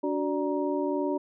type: tone cluster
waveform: sine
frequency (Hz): 288.7 / 370.7 / 587 / 941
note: D4 / F#4 / D5 / A#5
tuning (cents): -30 / +3 / -1 / +16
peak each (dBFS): -29 / -30 / -32 / -35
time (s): 0.03-1.18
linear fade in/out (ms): 10
effects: none